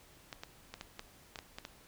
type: clicks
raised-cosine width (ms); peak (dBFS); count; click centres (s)
0.2; -25; 9; 0.328 / 0.435 / 0.74 / 0.811 / 0.994 / 1.358 / 1.389 / 1.585 / 1.651
effects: pink hiss -60 dBFS RMS until 1.87 s